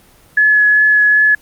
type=tone with vibrato; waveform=sine; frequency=1702 Hz; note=G#6; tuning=42 cents sharp; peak=-7 dBFS; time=0.37-1.35 s; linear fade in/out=5 ms; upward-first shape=triangle; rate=2.6 Hz; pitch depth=12 cents each way; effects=pink hiss -47 dBFS RMS until 1.41 s + Opus 24 kbps